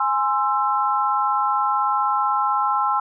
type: chord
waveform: sine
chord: Ab augmented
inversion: none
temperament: equal with one note detuned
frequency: 830.6 / 1046.5 / 1330.8 Hz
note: Ab5 / C6 / E6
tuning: 0 / 0 / +16 cents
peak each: -22 dBFS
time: 0-3 s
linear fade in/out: 5 ms
effects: none